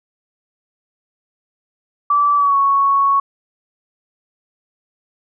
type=tone with pitch glide; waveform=sine; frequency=1159 to 1109.2 Hz; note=D6 to C#6; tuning=-23 to +1 cents; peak=-11 dBFS; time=2.1-3.2 s; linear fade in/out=5 ms; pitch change=-76 cents; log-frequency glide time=2.36-2.56 s; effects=none